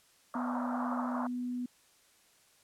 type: band-pass noise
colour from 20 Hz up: white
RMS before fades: -38 dBFS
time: 0.34-1.27 s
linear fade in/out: 2 ms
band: 580 to 1300 Hz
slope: 48 dB/octave
type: tone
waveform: sine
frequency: 246.9 Hz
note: B3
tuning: in tune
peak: -33 dBFS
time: 0.35-1.66 s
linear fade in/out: 5 ms
effects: white hiss -65 dBFS RMS until 2.63 s + low-pass 11000 Hz 12 dB/octave